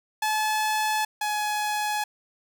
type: tone pair in turn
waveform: sawtooth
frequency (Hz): 860 / 842.3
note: A5 / G#5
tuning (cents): -40 / +24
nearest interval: unison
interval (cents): 36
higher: first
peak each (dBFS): -19 / -21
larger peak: first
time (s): 0.22-1.05 / 1.21-2.04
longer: neither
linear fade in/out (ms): 5
effects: none